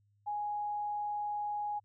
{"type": "tone", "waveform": "sine", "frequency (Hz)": 830.6, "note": "G#5", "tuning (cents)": 0, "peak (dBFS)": -33, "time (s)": [0.26, 1.8], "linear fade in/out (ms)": 20, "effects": ["added 102 Hz sine -68 dBFS peak until 1.84 s"]}